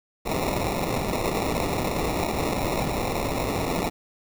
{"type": "noise with sample-and-hold", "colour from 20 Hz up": "blue", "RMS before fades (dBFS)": -26, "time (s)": [0.25, 3.9], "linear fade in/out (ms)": 20, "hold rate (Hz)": 1575, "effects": []}